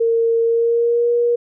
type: tone with pitch glide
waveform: sine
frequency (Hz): 459.3 to 476.3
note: A#4 to A#4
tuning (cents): -26 to +37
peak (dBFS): -13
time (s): 0-1.36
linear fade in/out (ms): 10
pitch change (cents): +63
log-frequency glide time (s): 0.42-1.11
effects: none